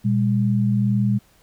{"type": "tone pair together", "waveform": "sine", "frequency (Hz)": [120, 202], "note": ["B2", "G#3"], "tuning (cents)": [-49, -48], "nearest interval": "major sixth", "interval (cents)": 901, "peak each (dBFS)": -19, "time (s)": [0.04, 1.19], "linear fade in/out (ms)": 20, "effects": ["pink hiss -57 dBFS RMS until 1.42 s"]}